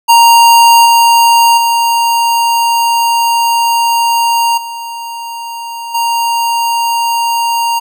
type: tone with level steps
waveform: square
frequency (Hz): 932.3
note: A#5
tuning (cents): 0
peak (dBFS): -3 / -5 / -9 / -21 / -11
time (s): 0.08-7.8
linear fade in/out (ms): 20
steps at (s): 0.85 / 1.57 / 4.57 / 5.94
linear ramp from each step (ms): 10
effects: none